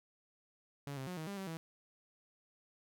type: tone with pitch steps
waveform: sawtooth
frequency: 141.5 / 132.9 / 180.9 / 157.9 / 199.9 / 192.5 / 163 Hz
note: C#3 / C3 / F#3 / D#3 / G3 / G3 / E3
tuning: +36 / +27 / -39 / +26 / +34 / -31 / -19 cents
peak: -37 dBFS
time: 0.87-1.57 s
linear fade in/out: 0 ms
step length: 100 ms
effects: none